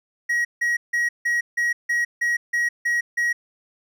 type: tone bursts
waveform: triangle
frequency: 1902 Hz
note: A#6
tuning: 34 cents sharp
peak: -17 dBFS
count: 10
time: 0.29-3.33 s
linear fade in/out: 10 ms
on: 160 ms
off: 160 ms
effects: none

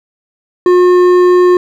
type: tone with hard clipping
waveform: sine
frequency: 359.6 Hz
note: F#4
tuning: 49 cents flat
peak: -6 dBFS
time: 0.66-1.57 s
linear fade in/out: 2 ms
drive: 8 dB
effects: none

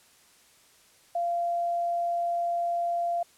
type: tone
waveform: sine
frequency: 690 Hz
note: F5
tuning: 21 cents flat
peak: -25 dBFS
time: 1.15-3.23 s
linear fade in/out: 5 ms
effects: white hiss -59 dBFS RMS until 3.37 s + low-pass 11000 Hz 12 dB/octave

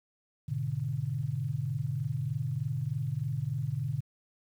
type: chord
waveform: sine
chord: G# diminished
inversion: none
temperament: equal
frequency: 103.83 / 123.47 / 146.83 Hz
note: G#2 / B2 / D3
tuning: 0 / 0 / 0 cents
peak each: -38 / -33 / -33 dBFS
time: 0.48-4.01 s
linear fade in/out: 10 ms
effects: 10-bit

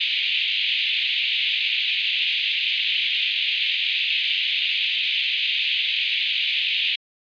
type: band-pass noise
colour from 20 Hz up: pink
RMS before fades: -23 dBFS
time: 0-6.96 s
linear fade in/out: 10 ms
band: 2400 to 3700 Hz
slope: 48 dB/octave
effects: resampled to 11025 Hz

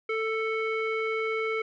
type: tone with low-pass filter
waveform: square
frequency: 442.4 Hz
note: A4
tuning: 9 cents sharp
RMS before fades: -29 dBFS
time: 0.09-1.62 s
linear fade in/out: 5 ms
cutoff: 2100 Hz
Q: 3.8
effects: none

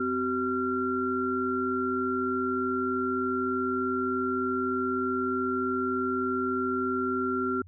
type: tone cluster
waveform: sine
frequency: 256.5 / 379.8 / 1372 Hz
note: C4 / F#4 / F6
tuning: -34 / +45 / -31 cents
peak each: -30 dBFS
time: 0-7.62 s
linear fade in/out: 5 ms
effects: added 90 Hz sine -47 dBFS peak until 7.67 s

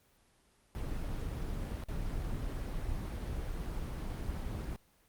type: noise with dropouts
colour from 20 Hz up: brown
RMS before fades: -37 dBFS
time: 0.75-4.76 s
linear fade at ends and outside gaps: 0 ms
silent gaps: 1.837-1.885 s
effects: pink hiss -68 dBFS RMS until 5.08 s + Opus 24 kbps

